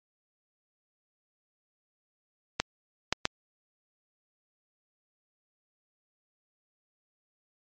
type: clicks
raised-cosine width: 0.2 ms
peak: -6 dBFS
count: 3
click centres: 2.6 / 3.126 / 3.254 s
effects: MP3 32 kbps